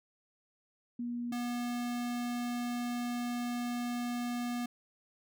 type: tone pair in turn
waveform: sine / square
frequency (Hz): 240 / 241.9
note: B3 / B3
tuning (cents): -49 / -36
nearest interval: unison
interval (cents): 13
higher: second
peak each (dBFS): -34 / -34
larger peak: neither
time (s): 0.99-1.32 / 1.32-4.66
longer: second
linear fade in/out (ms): 5
effects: none